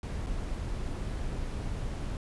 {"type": "noise with dropouts", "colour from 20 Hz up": "brown", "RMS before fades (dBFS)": -34, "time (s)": [0.03, 2.17], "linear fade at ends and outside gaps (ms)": 1, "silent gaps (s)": [0.263, 0.268], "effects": ["resampled to 24000 Hz"]}